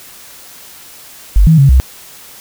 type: tone with pitch steps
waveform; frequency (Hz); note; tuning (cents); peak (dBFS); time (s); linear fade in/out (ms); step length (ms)
sine; 48.99 / 160.5 / 137.9 / 64.5; G1 / E3 / C#3 / C2; 0 / -46 / -9 / -24; -3; 1.36-1.8; 0; 110
effects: white hiss -36 dBFS RMS until 2.4 s